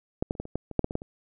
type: clicks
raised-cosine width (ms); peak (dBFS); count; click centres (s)
2; -12 / -13 / -30 / -19 / -27 / -15 / -24 / -8 / -12 / -20 / -13 / -27; 12; 0.225 / 0.309 / 0.352 / 0.4 / 0.454 / 0.556 / 0.713 / 0.793 / 0.844 / 0.909 / 0.954 / 1.019
effects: none